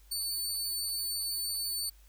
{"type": "tone", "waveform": "20% pulse", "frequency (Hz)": 4497, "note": "C#8", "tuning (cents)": 24, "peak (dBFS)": -26, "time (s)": [0.11, 1.9], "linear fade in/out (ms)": 10, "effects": ["added 50 Hz sine -55 dBFS peak until 2.08 s", "white hiss -65 dBFS RMS until 2.08 s"]}